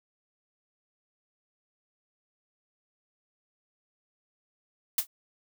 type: noise with exponential decay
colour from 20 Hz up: blue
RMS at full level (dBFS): -19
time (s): 4.98-5.07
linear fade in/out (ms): 5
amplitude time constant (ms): 18
effects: none